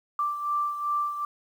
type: beating tone pair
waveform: sine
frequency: 1174.7 / 1177.3 Hz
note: D6 / D6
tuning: 0 / +4 cents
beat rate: 2.6 Hz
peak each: -26 / -33 dBFS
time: 0.19-1.25 s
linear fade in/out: 2 ms
effects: 9-bit